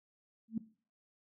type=tone with exponential growth; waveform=sine; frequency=223.9 Hz; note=A3; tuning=30 cents sharp; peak=-28 dBFS; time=0.48-0.58 s; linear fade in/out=5 ms; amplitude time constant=21 ms; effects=noise-tail reverb RT60 0.4 s tail -17 dB re dry